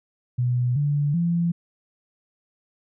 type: tone with pitch steps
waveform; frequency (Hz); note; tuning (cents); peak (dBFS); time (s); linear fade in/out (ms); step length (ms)
sine; 123.47 / 145.14 / 170.62; B2 / D3 / F3; 0 / -20 / -40; -19; 0.38-1.52; 10; 380
effects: none